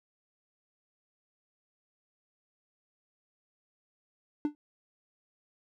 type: tone with exponential decay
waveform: triangle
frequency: 296.2 Hz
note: D4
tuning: 15 cents sharp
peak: -21 dBFS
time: 4.45-4.55 s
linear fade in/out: 1 ms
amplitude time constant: 21 ms
effects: none